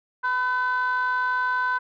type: ring-modulated tone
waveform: triangle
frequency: 257.2 Hz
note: C4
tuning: 30 cents flat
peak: -15 dBFS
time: 0.23-1.79 s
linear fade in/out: 20 ms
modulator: 1260 Hz
effects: tanh soft clip ceiling -16 dBFS